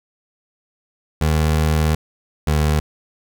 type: tone pair in turn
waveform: 25% pulse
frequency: 77.78 / 75.87 Hz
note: D#2 / D#2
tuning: 0 / -43 cents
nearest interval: unison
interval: 43 cents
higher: first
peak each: -11 dBFS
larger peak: neither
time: 1.21-1.95 / 2.47-2.8 s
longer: first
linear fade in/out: 5 ms
effects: none